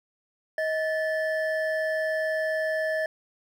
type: tone pair together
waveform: triangle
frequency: 631.7 / 1748 Hz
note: D#5 / A6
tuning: +26 / -12 cents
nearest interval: octave + tritone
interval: 1762 cents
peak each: -24 / -28 dBFS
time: 0.58-3.06 s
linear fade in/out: 2 ms
effects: none